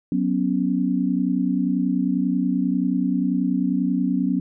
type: chord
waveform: sine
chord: F# suspended fourth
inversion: none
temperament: equal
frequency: 185 / 246.9 / 277.2 Hz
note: F#3 / B3 / C#4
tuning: 0 / 0 / 0 cents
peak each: -23 dBFS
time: 0.12-4.4 s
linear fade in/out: 2 ms
effects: none